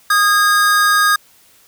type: tone pair together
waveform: square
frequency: 1237.6 / 1633 Hz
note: D#6 / G#6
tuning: -10 / -30 cents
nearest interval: perfect fourth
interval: 480 cents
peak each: -14 dBFS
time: 0.1-1.16 s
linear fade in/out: 5 ms
effects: white hiss -50 dBFS RMS until 1.67 s